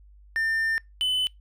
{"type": "tone pair in turn", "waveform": "triangle", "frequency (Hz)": [1800, 3016], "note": ["A6", "F#7"], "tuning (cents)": [39, 32], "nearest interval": "major sixth", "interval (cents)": 893, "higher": "second", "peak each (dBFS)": [-21, -20], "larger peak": "second", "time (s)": [[0.36, 0.78], [1.01, 1.27]], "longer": "first", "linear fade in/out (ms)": 0, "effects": ["noise-tail reverb RT60 0.2 s tail -26 dB re dry", "added 50 Hz sine -49 dBFS peak until 1.4 s"]}